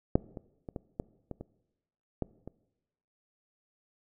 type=clicks; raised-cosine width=2 ms; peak=-8 / -26 / -27 / -23 / -19 / -25 / -27 / -17 / -28 dBFS; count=9; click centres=0.155 / 0.372 / 0.688 / 0.762 / 0.999 / 1.313 / 1.41 / 2.223 / 2.476 s; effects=noise-tail reverb RT60 1.0 s tail -21 dB re dry